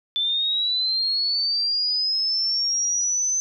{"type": "linear sweep", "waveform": "sine", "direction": "up", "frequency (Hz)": [3505, 6160], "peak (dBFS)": -20, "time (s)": [0.16, 3.4], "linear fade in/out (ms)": 0, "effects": []}